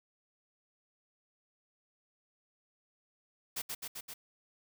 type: noise with echo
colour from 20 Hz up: white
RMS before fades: -37 dBFS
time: 3.56-3.62 s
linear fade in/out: 10 ms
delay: 130 ms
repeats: 4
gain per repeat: -2 dB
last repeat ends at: 4.14 s
effects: none